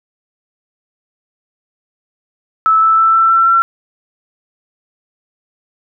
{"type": "tone with pitch steps", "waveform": "sine", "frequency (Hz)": [1308, 1317.1, 1326.3, 1335.5, 1344.8, 1354.1], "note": ["E6", "E6", "E6", "E6", "E6", "E6"], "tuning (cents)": [-14, -2, 10, 22, 34, 46], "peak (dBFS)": -7, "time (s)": [2.66, 3.62], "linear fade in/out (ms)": 0, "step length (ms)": 160, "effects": []}